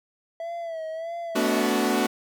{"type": "tone with vibrato", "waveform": "triangle", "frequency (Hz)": 659.3, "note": "E5", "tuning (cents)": 0, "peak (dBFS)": -28, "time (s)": [0.4, 1.67], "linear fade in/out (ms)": 2, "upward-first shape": "sine", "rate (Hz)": 1.6, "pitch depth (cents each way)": 65}
{"type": "chord", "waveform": "sawtooth", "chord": "B minor seventh", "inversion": "third", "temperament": "equal with one note detuned", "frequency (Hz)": [220, 246.9, 288.3, 370], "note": ["A3", "B3", "D4", "F#4"], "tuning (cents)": [0, 0, -32, 0], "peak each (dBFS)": -23, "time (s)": [1.35, 2.07], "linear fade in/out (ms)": 10}
{"effects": []}